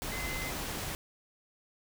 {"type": "tone in noise", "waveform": "sine", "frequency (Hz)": 2055, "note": "C7", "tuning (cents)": -32, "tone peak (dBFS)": -39, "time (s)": [0.12, 0.5], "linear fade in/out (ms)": 0, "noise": "pink", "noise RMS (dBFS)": -37, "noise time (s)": [0.02, 0.95], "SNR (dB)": -5, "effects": []}